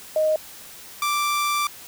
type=tone pair in turn; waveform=sine / sawtooth; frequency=622.3 / 1174.7 Hz; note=D#5 / D6; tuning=0 / 0 cents; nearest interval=major seventh; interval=1100 cents; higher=second; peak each=-17 dBFS; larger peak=neither; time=0.16-0.36 / 1.02-1.67 s; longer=second; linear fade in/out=2 ms; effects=white hiss -42 dBFS RMS until 1.87 s